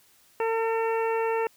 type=harmonic tone; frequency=451.9 Hz; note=A4; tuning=46 cents sharp; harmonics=1 / 2 / 3 / 4 / 5 / 6; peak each=-25 / -29 / -37 / -38 / -41 / -39 dBFS; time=0.4-1.47 s; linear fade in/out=2 ms; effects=white hiss -60 dBFS RMS until 1.56 s